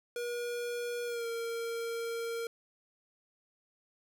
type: tone with pitch glide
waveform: square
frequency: 479.7 to 462.6 Hz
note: A#4 to A#4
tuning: +50 to -13 cents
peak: -35 dBFS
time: 0.16-2.47 s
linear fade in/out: 2 ms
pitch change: -63 cents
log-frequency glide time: 1.05-1.27 s
effects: none